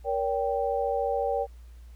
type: chord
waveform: sine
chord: G diminished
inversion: first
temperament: just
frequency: 470.4 / 564.5 / 784 Hz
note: Bb4 / Db5 / G5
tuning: +16 / +31 / 0 cents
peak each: -29 dBFS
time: 0.04-1.47 s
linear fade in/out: 50 ms
effects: added 59 Hz sine -44 dBFS peak until 1.95 s + pink hiss -64 dBFS RMS until 1.95 s